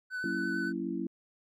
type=tone with vibrato; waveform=triangle; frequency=1502 Hz; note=F#6; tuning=26 cents sharp; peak=-31 dBFS; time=0.1-0.73 s; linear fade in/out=50 ms; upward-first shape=triangle; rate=8.8 Hz; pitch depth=19 cents each way
type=chord; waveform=sine; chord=F# dominant seventh; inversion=none; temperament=just; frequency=185 / 231.2 / 277.5 / 333 Hz; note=F#3 / A#3 / C#4 / E4; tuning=0 / -14 / +2 / +18 cents; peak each=-38 / -38 / -37 / -35 dBFS; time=0.24-1.07 s; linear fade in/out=2 ms
effects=MP3 64 kbps